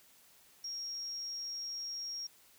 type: tone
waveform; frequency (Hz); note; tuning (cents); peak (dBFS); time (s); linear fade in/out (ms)
sine; 5588; F8; 0; -38; 0.64-2.27; 5
effects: white hiss -63 dBFS RMS until 2.58 s